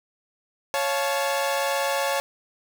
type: chord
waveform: sawtooth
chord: Db augmented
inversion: none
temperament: equal with one note detuned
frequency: 554.4 / 698.5 / 869.4 Hz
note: Db5 / F5 / A5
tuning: 0 / 0 / -21 cents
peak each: -21 / -27 / -24 dBFS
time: 0.74-2.2 s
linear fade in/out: 0 ms
effects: none